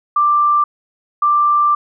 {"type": "tone pair in turn", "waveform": "sine", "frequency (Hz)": [1180, 1180], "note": ["D6", "D6"], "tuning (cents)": [8, 8], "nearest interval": "unison", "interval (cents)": 0, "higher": "neither", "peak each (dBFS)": -10, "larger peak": "neither", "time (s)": [[0.16, 0.64], [1.22, 1.75]], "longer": "second", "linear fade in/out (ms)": 5, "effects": []}